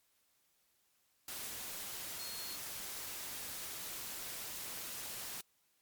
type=tone in noise; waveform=sine; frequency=4286 Hz; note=C8; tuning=41 cents sharp; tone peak=-47 dBFS; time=2.19-2.56 s; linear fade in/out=2 ms; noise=white; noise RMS=-44 dBFS; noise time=1.28-5.41 s; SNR=-6 dB; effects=white hiss -75 dBFS RMS until 5.81 s + MP3 96 kbps